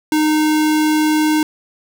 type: tone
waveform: square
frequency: 307.6 Hz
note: D#4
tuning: 20 cents flat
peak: -13 dBFS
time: 0.12-1.43 s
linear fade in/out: 2 ms
effects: none